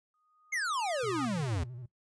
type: tone with exponential growth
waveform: sine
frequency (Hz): 1240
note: D#6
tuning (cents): -6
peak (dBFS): -34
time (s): 0.14-1.25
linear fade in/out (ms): 1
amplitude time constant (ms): 240
type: exponential sweep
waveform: square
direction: down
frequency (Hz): 2200 to 77.3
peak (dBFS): -31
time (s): 0.52-1.64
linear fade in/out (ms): 10
type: tone with vibrato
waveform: triangle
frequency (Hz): 123.47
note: B2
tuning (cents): 0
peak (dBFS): -39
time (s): 1.03-1.86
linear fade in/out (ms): 5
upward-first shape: square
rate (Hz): 12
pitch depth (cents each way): 68
effects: noise-tail reverb RT60 0.1 s tail -18 dB re dry + resampled to 22050 Hz